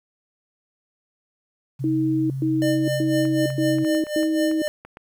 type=tone; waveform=sine; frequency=134.1 Hz; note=C3; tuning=43 cents sharp; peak=-25 dBFS; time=1.79-3.85 s; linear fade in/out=20 ms
type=tone bursts; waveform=sine; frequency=316.7 Hz; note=D#4; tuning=31 cents sharp; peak=-19 dBFS; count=5; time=1.84-4.62 s; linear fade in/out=2 ms; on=460 ms; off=120 ms
type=tone with tremolo; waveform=square; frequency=600 Hz; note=D5; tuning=37 cents sharp; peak=-22 dBFS; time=2.62-4.68 s; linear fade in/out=0 ms; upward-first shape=sine; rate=4 Hz; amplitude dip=80%
type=clicks; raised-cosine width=0.5 ms; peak=-25 dBFS; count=11; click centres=3.253 / 3.503 / 3.785 / 3.848 / 3.949 / 4.068 / 4.231 / 4.514 / 4.674 / 4.85 / 4.971 s
effects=9-bit